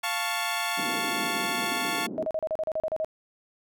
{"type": "chord", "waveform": "15% pulse", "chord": "F augmented", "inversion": "none", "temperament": "equal", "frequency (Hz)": [698.5, 880, 1108.7], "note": ["F5", "A5", "C#6"], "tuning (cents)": [0, 0, 0], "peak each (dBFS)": -25, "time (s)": [0.03, 2.07], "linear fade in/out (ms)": 10}
{"type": "band-pass noise", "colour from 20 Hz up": "white", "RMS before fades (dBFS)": -36, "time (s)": [0.77, 2.26], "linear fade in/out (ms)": 20, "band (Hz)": [210, 370], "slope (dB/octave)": 24}
{"type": "tone bursts", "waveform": "sine", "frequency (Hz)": 632, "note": "D#5", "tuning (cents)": 27, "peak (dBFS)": -25, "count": 11, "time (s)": [2.18, 3.046], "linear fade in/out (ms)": 0, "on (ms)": 46, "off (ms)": 36}
{"effects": []}